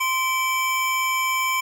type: tone pair together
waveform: square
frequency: 1041.7 / 2313 Hz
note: C6 / D7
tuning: -8 / -27 cents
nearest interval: octave + major second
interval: 1381 cents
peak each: -24 / -24 dBFS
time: 0-1.61 s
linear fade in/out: 10 ms
effects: none